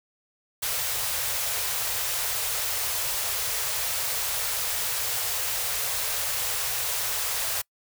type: band-stop noise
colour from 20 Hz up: white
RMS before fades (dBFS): -28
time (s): 0.62-7.62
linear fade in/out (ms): 10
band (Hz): 140 to 420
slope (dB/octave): 96
effects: noise-tail reverb RT60 0.1 s tail -26 dB re dry